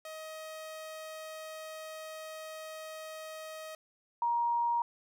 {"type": "tone pair in turn", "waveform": ["sawtooth", "sine"], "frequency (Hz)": [630, 943.9], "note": ["D#5", "A#5"], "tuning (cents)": [21, 21], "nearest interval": "perfect fifth", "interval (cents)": 700, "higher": "second", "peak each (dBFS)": [-38, -27], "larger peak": "second", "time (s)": [[0.05, 3.75], [4.22, 4.82]], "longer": "first", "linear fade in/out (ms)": 2, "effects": []}